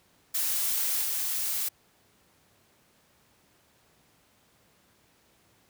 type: noise with level steps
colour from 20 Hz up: blue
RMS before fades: -28 / -30 dBFS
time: 0.34-1.69 s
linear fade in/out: 10 ms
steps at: 1.03 s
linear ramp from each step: 10 ms
effects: pink hiss -64 dBFS RMS until 5.69 s + high-pass 80 Hz 12 dB/octave